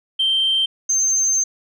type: tone pair in turn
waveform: sine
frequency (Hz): 3136 / 6294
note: G7 / G8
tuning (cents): 0 / +6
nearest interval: octave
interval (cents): 1206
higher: second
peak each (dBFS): -14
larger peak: neither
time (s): 0.19-0.66 / 0.89-1.44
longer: second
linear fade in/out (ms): 10
effects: tanh soft clip ceiling -11 dBFS